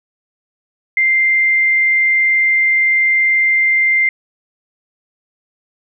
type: tone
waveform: sine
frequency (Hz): 2093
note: C7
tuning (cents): 0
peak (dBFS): -10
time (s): 0.97-4.09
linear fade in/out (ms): 2
effects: none